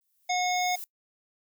violet noise with exponential growth, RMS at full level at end -38 dBFS, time 0.01-0.84 s, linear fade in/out 0 ms, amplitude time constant 180 ms
harmonic tone, 725 Hz, F#5, 35 cents flat, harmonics 1 / 3 / 5 / 7 / 9, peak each -26 / -31 / -36 / -37 / -36 dBFS, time 0.29-0.76 s, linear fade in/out 10 ms
effects noise-tail reverb RT60 0.1 s tail -22 dB re dry

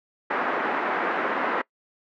white band-pass noise, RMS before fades -26 dBFS, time 0.3-1.62 s, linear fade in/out 10 ms, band 250 to 1700 Hz, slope 24 dB/octave, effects noise-tail reverb RT60 0.1 s tail -23 dB re dry

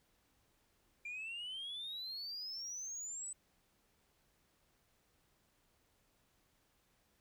sine exponential sweep, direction up, 2369 to 8100 Hz, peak -40 dBFS, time 1.05-3.33 s, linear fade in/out 5 ms, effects tanh soft clip ceiling -40 dBFS + pink hiss -75 dBFS RMS until 7.2 s

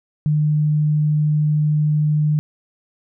sine tone, 151.1 Hz, D3, 50 cents sharp, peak -14 dBFS, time 0.26-2.39 s, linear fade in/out 0 ms, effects none

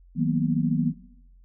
sine chord, B major seventh, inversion first, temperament equal with one note detuned, 158.65 / 185 / 233.1 / 246.9 Hz, D#3 / F#3 / A#3 / B3, +34 / 0 / 0 / 0 cents, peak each -25 / -28 / -27 / -26 dBFS, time 0.15-0.94 s, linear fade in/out 50 ms, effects noise-tail reverb RT60 0.8 s tail -19 dB re dry + added 44 Hz sine -50 dBFS peak until 1.44 s

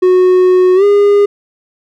triangle tone with pitch glide, 366.9 to 407.1 Hz, F#4 to G#4, -15 to -35 cents, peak -3 dBFS, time 0.02-1.26 s, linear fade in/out 10 ms, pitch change +180 cents, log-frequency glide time 0.75-0.84 s, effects none

